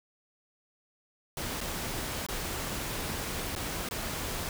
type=noise with dropouts; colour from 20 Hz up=pink; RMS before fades=-35 dBFS; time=1.37-4.49 s; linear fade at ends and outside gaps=1 ms; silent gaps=1.606-1.612 / 2.265-2.286 / 3.552-3.561 / 3.888-3.91 s; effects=none